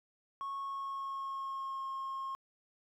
triangle tone with pitch glide, 1100 to 1075.5 Hz, C#6 to C6, -14 to +47 cents, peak -34 dBFS, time 0.41-2.35 s, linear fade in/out 0 ms, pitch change -39 cents, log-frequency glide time 0.56-1.87 s, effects tanh soft clip ceiling -32 dBFS

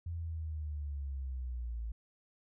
sine linear sweep, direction down, 85.5 to 55 Hz, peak -36 dBFS, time 0.06-1.92 s, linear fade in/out 5 ms, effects none

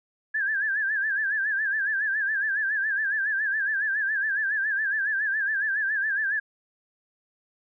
sine tone with vibrato, 1661.2 Hz, G#6, in tune, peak -23 dBFS, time 0.34-6.4 s, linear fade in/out 10 ms, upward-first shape sine, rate 7.2 Hz, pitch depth 110 cents each way, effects none

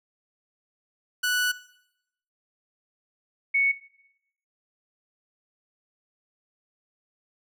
sawtooth / sine tone pair in turn, 1480 / 2217 Hz, F#6 / C#7, 0 / 0 cents, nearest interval perfect fifth, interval 700 cents, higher second, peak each -19 dBFS, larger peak neither, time 1.23-1.52 / 3.54-3.72 s, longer first, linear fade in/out 10 ms, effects noise-tail reverb RT60 0.8 s tail -18 dB re dry

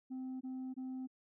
sine tone bursts, 259 Hz, C4, 17 cents flat, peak -37 dBFS, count 3, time 0.1-1.074 s, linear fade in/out 20 ms, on 310 ms, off 22 ms, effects tanh soft clip ceiling -39 dBFS

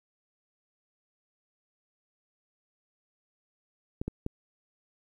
clicks, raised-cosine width 3 ms, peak -19 dBFS, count 3, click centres 4.015 / 4.08 / 4.264 s, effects 10-bit

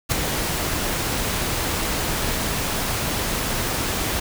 pink noise with ADSR envelope, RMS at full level -17 dBFS, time 0.09-4.2 s, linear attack 31 ms, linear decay 3 ms, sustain -7 dB, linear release 7 ms, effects none

